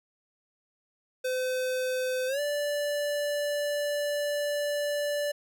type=tone with pitch glide; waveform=square; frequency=511 to 583.6 Hz; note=C5 to D5; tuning=-41 to -11 cents; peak=-28 dBFS; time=1.24-5.32 s; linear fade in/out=10 ms; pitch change=+230 cents; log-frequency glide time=2.27-2.4 s; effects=none